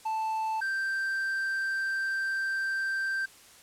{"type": "tone pair in turn", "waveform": "triangle", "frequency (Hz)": [880, 1568], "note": ["A5", "G6"], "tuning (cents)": [0, 0], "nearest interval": "minor seventh", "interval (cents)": 1000, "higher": "second", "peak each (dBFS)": [-26, -26], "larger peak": "neither", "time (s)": [[0.05, 0.61], [0.61, 3.26]], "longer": "second", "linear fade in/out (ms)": 10, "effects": ["white hiss -54 dBFS RMS until 3.62 s", "low-pass 11000 Hz 12 dB/octave"]}